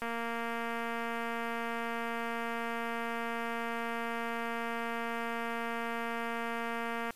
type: click train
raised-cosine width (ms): 0.5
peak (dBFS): -22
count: 1645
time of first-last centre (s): 0.02-7.106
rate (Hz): 232
effects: white hiss -58 dBFS RMS until 7.15 s + resampled to 32000 Hz